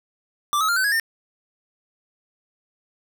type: tone with pitch steps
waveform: square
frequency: 1174.7 / 1281 / 1397 / 1523.4 / 1661.3 / 1811.6 Hz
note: D6 / E6 / F6 / G6 / G#6 / A#6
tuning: 0 / -50 / 0 / -50 / 0 / -50 cents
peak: -19 dBFS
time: 0.53-0.998 s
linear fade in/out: 0 ms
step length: 78 ms
effects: none